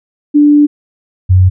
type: tone pair in turn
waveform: sine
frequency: 293.7 / 92.51 Hz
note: D4 / F#2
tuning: 0 / 0 cents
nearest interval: octave + minor sixth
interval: 2000 cents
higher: first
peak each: -3 dBFS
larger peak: neither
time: 0.34-0.67 / 1.29-1.5 s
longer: first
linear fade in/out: 20 ms
effects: none